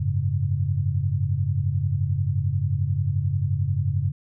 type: chord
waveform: sine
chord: F# suspended second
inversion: none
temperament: equal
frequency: 92.5 / 103.83 / 138.59 Hz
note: F#2 / G#2 / C#3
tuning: 0 / 0 / 0 cents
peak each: -25 dBFS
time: 0-4.12 s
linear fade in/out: 10 ms
effects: none